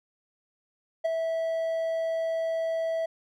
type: tone with ADSR envelope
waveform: triangle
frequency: 654 Hz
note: E5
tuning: 14 cents flat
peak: -19 dBFS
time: 1.04-3.06 s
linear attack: 15 ms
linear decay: 13 ms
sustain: -5 dB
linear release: 7 ms
effects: none